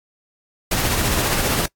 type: noise with tremolo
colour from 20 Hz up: pink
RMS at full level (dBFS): -18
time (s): 0.71-1.66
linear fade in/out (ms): 5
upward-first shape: triangle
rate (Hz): 15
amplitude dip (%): 40
effects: noise-tail reverb RT60 0.1 s tail -23 dB re dry + AAC 64 kbps